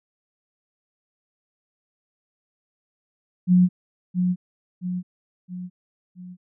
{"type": "tone with echo", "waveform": "sine", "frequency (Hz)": 180.5, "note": "F#3", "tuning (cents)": -43, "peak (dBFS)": -12, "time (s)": [3.47, 3.69], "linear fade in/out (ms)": 50, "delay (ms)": 670, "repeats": 4, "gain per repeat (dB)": -6, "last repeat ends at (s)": 6.37, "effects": []}